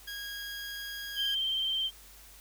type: tone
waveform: 20% pulse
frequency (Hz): 1638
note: G#6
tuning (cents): -24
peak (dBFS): -33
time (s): 0.07-1.35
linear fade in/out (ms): 10
type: tone with vibrato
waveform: sine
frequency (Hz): 3136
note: G7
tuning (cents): 0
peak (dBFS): -28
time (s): 1.15-1.91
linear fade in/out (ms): 50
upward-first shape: triangle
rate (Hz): 19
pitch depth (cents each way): 37
effects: added 50 Hz sine -56 dBFS peak until 2.4 s + white hiss -54 dBFS RMS until 2.4 s